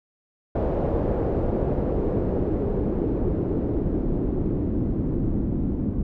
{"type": "noise with low-pass filter sweep", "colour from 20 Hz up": "pink", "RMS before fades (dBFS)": -24, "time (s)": [0.55, 6.03], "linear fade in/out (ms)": 5, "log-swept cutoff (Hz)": [570, 250], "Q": 1.9, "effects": []}